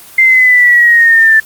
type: exponential sweep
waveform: sine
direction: down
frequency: 2093 to 1761 Hz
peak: -3 dBFS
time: 0.18-1.4 s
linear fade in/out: 5 ms
effects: white hiss -35 dBFS RMS until 1.45 s + Opus 24 kbps